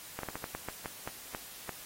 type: slowing click train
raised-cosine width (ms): 0.5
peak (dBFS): -22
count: 11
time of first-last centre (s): 0.19-1.693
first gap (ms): 43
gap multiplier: 1.26
effects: white hiss -48 dBFS RMS until 1.85 s + AAC 48 kbps